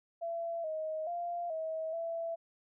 sine tone with pitch steps, 673 / 628 / 694 / 640 / 666 Hz, E5 / D#5 / F5 / D#5 / E5, +36 / +16 / -11 / +49 / +18 cents, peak -34 dBFS, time 0.21-2.36 s, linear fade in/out 20 ms, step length 430 ms, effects none

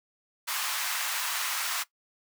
pink high-pass noise, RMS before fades -31 dBFS, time 0.47-1.84 s, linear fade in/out 20 ms, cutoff 980 Hz, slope 24 dB/octave, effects noise-tail reverb RT60 0.1 s tail -18 dB re dry

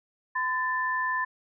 sine tone pair together, 1017.7 / 1765 Hz, C6 / A6, -48 / +5 cents, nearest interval minor seventh, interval 953 cents, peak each -28 dBFS, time 0.35-1.25 s, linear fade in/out 10 ms, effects none

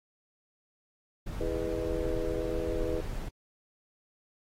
brown noise, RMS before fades -35 dBFS, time 1.26-3.29 s, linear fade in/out 10 ms
sine chord, E major seventh, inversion none, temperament just, 329.6 / 412 / 494.4 / 618.1 Hz, E4 / G#4 / B4 / D#5, 0 / -14 / +2 / -12 cents, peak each -36 / -36 / -34 / -40 dBFS, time 1.4-3.01 s, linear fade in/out 10 ms
effects AAC 48 kbps

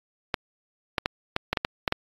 clicks, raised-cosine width 0.3 ms, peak -7 dBFS, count 9, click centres 0.342 / 0.982 / 1.059 / 1.364 / 1.53 / 1.572 / 1.649 / 1.878 / 1.924 s, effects AAC 32 kbps

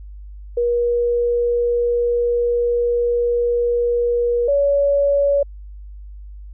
sine tone pair in turn, 478.4 / 565.1 Hz, A#4 / C#5, +45 / +33 cents, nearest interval minor third, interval 288 cents, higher second, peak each -15 / -13 dBFS, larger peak second, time 0.57-4.48 / 4.48-5.43 s, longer first, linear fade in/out 5 ms, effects added 50 Hz sine -33 dBFS peak until 6.53 s

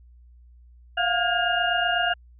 sine tone cluster, 690 / 718 / 1423 / 1634 / 2826 Hz, F5 / F5 / F6 / G#6 / F7, -21 / +48 / +32 / -29 / +20 cents, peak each -27 dBFS, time 0.97-2.14 s, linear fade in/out 10 ms, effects added 60 Hz sine -48 dBFS peak until 2.39 s

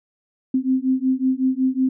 sine beating tone pair, 257.9 / 263.3 Hz, C4 / C4, -25 / +11 cents, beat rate 5.4 Hz, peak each -20 dBFS, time 0.54-1.89 s, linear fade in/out 5 ms, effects none

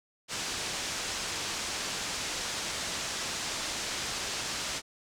white low-pass noise, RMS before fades -35 dBFS, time 0.28-4.82 s, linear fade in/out 50 ms, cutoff 7300 Hz, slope 24 dB/octave, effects none

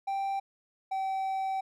triangle tone pair in turn, 784 / 769.2 Hz, G5 / G5, 0 / -33 cents, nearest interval unison, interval 33 cents, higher first, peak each -27 dBFS, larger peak neither, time 0.07-0.4 / 0.91-1.61 s, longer second, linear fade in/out 10 ms, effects none

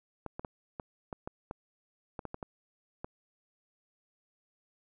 clicks, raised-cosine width 1 ms, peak -24 dBFS, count 12, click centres 0.263 / 0.395 / 0.448 / 0.798 / 1.128 / 1.275 / 1.511 / 2.192 / 2.253 / 2.344 / 2.428 / 3.045 s, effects none

